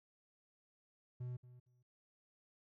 triangle tone with echo, 124.1 Hz, B2, 9 cents sharp, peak -39 dBFS, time 1.2-1.37 s, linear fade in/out 10 ms, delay 230 ms, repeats 2, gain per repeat -15 dB, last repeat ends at 1.83 s, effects none

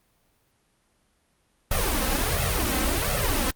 pink noise with flanger, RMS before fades -24 dBFS, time 1.71-3.51 s, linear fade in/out 5 ms, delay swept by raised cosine 1.5 to 3.9 ms, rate 1.4 Hz, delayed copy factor +0.95, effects pink hiss -67 dBFS RMS until 3.55 s + Opus 32 kbps

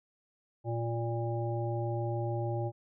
harmonic tone with a mistuned harmonic, 116.8 Hz, A#2, 4 cents sharp, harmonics 1 / 3 / 5 / 7, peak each -32 / -37 / -39 / -40 dBFS, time 0.64-2.72 s, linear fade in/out 50 ms, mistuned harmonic 7, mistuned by -16 cents, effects none

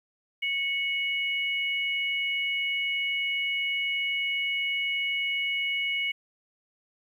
sine tone pair together, 2213 / 2908 Hz, C#7 / F#7, -3 / -31 cents, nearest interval perfect fourth, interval 472 cents, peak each -27 / -31 dBFS, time 0.42-6.12 s, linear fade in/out 10 ms, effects 10-bit

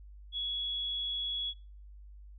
sine tone, 3363 Hz, G#7, 21 cents sharp, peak -32 dBFS, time 0.32-1.54 s, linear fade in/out 50 ms, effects noise-tail reverb RT60 0.4 s tail -24 dB re dry + added 50 Hz sine -48 dBFS peak until 2.38 s

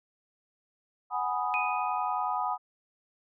sine chord, G# minor seventh, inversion third, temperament equal, 740 / 830.6 / 987.8 / 1244.5 Hz, F#5 / G#5 / B5 / D#6, 0 / 0 / 0 / 0 cents, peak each -33 dBFS, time 1.1-2.58 s, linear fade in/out 50 ms
sine tone with exponential decay, 2489 Hz, D#7, in tune, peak -27 dBFS, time 1.54-2.37 s, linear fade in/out 0 ms, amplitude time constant 180 ms
effects none

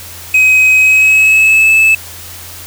triangle tone with pitch glide, 2530 to 2613 Hz, D#7 to E7, +28 to -16 cents, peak -3 dBFS, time 0.34-1.95 s, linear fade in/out 5 ms, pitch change +56 cents, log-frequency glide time 0.75-1.73 s, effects added 87 Hz sine -35 dBFS peak until 2.66 s + white hiss -30 dBFS RMS until 2.66 s

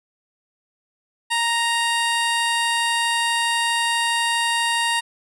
15% pulse tone with low-pass filter, 932.3 Hz, A#5, in tune, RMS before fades -21 dBFS, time 1.3-5.01 s, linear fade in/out 20 ms, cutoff 9500 Hz, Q 1.2, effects none

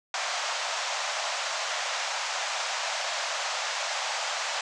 pink band-pass noise, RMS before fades -31 dBFS, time 0.14-4.61 s, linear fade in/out 2 ms, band 600 to 7300 Hz, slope 48 dB/octave, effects none

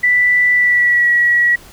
sine tone with pitch glide, 1975.5 to 1923.7 Hz, B6 to B6, 0 to -46 cents, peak -9 dBFS, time 0.03-1.56 s, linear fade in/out 10 ms, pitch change -46 cents, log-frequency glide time 0.54-1.09 s, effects pink hiss -41 dBFS RMS until 1.72 s

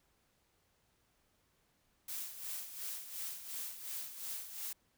blue noise with tremolo, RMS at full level -41 dBFS, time 2.08-4.73 s, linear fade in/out 5 ms, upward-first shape sine, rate 2.8 Hz, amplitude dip 65%, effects pink hiss -75 dBFS RMS until 4.97 s

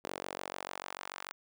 sawtooth tone with high-pass filter sweep, 46.84 Hz, F#1, 22 cents sharp, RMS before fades -43 dBFS, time 0.04-1.32 s, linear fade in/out 0 ms, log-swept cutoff 430 to 1200 Hz, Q 1.2, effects none

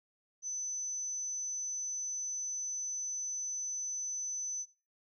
sine tone, 6040 Hz, F#8, 35 cents sharp, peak -35 dBFS, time 0.42-4.66 s, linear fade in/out 50 ms, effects noise-tail reverb RT60 0.3 s tail -17 dB re dry

